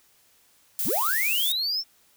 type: noise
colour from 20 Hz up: violet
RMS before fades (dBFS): -27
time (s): 0.79-1.52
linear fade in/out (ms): 0
type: linear sweep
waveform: triangle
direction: up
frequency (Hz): 51.91 to 5480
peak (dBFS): -23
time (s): 0.84-1.84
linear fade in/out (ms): 50
effects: white hiss -61 dBFS RMS until 2.16 s